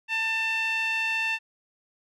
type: tone with band-pass filter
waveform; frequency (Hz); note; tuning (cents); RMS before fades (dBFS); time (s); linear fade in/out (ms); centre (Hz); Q
sawtooth; 893; A5; +25; -27; 0.08-1.39; 50; 2400; 7.5
effects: none